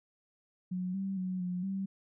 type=tone with pitch steps; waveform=sine; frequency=182.5 / 193.8 / 184.7 / 179.8 / 193.5 Hz; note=F#3 / G3 / F#3 / F#3 / G3; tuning=-24 / -20 / -3 / -49 / -22 cents; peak=-32 dBFS; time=0.71-1.86 s; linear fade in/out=10 ms; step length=230 ms; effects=none